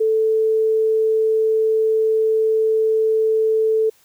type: tone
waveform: sine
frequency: 440 Hz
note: A4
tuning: in tune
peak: -14 dBFS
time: 0-3.9 s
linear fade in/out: 10 ms
effects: white hiss -56 dBFS RMS until 4.04 s